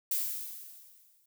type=noise with exponential decay; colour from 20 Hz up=violet; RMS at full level=-29 dBFS; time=0.11-1.26 s; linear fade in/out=5 ms; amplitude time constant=250 ms; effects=none